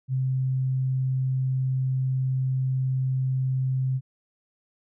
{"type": "tone", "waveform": "sine", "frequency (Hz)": 130.81, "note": "C3", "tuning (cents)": 0, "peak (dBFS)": -22, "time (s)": [0.08, 4.01], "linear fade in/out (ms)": 50, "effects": []}